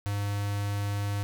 square tone with notch filter, 101.7 Hz, G#2, 36 cents flat, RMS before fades -30 dBFS, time 0.06-1.23 s, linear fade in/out 0 ms, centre 380 Hz, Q 1.4, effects 9-bit

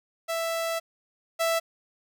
sawtooth tone pair in turn, 661 / 661 Hz, E5 / E5, +5 / +5 cents, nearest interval unison, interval 0 cents, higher neither, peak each -23 / -19 dBFS, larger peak second, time 0.28-0.8 / 1.39-1.6 s, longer first, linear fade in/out 20 ms, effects none

